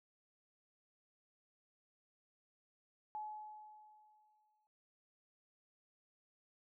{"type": "tone with exponential decay", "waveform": "sine", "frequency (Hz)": 852, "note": "G#5", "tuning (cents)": 44, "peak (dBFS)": -40, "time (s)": [3.15, 4.67], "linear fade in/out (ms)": 0, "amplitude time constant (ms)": 330, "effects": []}